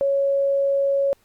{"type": "tone", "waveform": "sine", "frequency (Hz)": 554.4, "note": "C#5", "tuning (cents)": 0, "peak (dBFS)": -17, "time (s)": [0.01, 1.13], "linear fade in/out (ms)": 0, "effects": ["pink hiss -61 dBFS RMS until 1.24 s", "Opus 48 kbps"]}